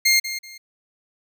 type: tone with echo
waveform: 20% pulse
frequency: 2120 Hz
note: C7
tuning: 22 cents sharp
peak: -9 dBFS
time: 0.05-0.2 s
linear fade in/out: 10 ms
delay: 190 ms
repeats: 2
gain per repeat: -12 dB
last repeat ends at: 0.58 s
effects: none